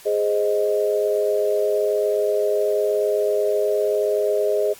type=chord; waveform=sine; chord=Ab major; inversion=none; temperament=equal; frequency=415.3 / 523.3 / 622.3 Hz; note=Ab4 / C5 / Eb5; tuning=0 / 0 / 0 cents; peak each=-20 / -25 / -22 dBFS; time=0.05-4.74 s; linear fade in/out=20 ms; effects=white hiss -45 dBFS RMS until 4.79 s + AAC 64 kbps